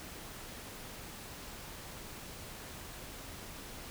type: silence
effects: pink hiss -47 dBFS RMS until 3.9 s